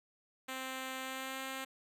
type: tone with pitch glide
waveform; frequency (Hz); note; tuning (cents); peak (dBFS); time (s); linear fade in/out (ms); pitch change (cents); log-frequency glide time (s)
5% pulse; 261.6 to 265.4; C4 to C4; 0 to +25; -28; 0.48-1.65; 10; +25; 1-1.4
effects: none